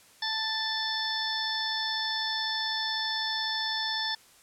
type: harmonic tone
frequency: 882 Hz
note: A5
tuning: 4 cents sharp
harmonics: 1 / 2 / 4 / 5 / 6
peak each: -36 / -34 / -33 / -37 / -34 dBFS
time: 0.22-4.15 s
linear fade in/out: 5 ms
effects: white hiss -57 dBFS RMS until 4.42 s + low-pass 11000 Hz 12 dB/octave